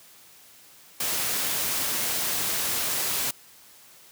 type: noise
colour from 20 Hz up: white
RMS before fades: -27 dBFS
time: 1-3.31 s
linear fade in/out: 5 ms
effects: white hiss -52 dBFS RMS until 4.11 s + high-pass 80 Hz 12 dB/octave